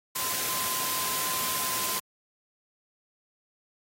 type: tone in noise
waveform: sine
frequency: 1033 Hz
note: C6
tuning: 22 cents flat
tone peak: -37 dBFS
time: 0.15-2 s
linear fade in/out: 10 ms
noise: white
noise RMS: -30 dBFS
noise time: 0.15-2 s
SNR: -10 dB
effects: high-pass 100 Hz 12 dB/octave + AAC 48 kbps